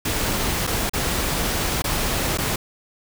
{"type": "noise with dropouts", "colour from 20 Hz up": "pink", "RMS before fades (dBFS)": -23, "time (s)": [0.05, 2.56], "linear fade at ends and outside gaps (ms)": 5, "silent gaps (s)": [[0.669, 0.673], [0.896, 0.934], [1.821, 1.841], [2.375, 2.384]], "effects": []}